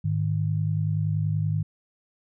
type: tone pair together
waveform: sine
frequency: 103.83 / 154.32 Hz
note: G#2 / D#3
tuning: 0 / -14 cents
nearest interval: perfect fifth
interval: 686 cents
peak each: -25 dBFS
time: 0.04-1.63 s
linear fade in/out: 10 ms
effects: none